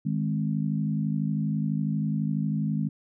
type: chord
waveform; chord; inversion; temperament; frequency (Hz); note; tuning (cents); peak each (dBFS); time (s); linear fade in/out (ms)
sine; Ab major; second; equal; 155.56 / 207.7 / 261.6; Eb3 / Ab3 / C4; 0 / 0 / 0; -27 / -28 / -33; 0.05-2.89; 10
effects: none